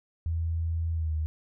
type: tone with pitch glide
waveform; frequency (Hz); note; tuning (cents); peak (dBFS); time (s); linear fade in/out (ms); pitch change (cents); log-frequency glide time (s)
sine; 82.41 to 77.96; E2 to D#2; 0 to +4; -26; 0.26-1.26; 0; -96; 0.93-1.13
effects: none